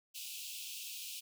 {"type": "high-pass noise", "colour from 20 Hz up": "pink", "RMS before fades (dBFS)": -45, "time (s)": [0.14, 1.21], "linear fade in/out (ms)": 20, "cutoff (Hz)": 2500, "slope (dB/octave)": 96, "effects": []}